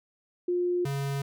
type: tone pair in turn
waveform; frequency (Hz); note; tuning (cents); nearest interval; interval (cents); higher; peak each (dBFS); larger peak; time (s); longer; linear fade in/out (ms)
sine / square; 354.9 / 139.06; F4 / C#3; +28 / +6; octave + major third; 1622; first; -24 / -29; first; 0.48-0.85 / 0.85-1.22; neither; 5
effects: none